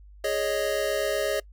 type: chord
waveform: square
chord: Ab suspended fourth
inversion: none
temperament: equal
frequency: 415.3 / 554.4 / 622.3 Hz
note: Ab4 / Db5 / Eb5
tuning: 0 / 0 / 0 cents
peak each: -31 / -29 / -29 dBFS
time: 0.24-1.4 s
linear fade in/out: 5 ms
effects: noise-tail reverb RT60 0.1 s tail -24 dB re dry + added 50 Hz sine -46 dBFS peak until 1.52 s